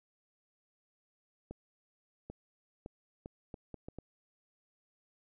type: accelerating click train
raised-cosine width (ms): 2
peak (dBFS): -30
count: 8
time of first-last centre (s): 1.51-3.986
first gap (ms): 790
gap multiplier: 0.71
effects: none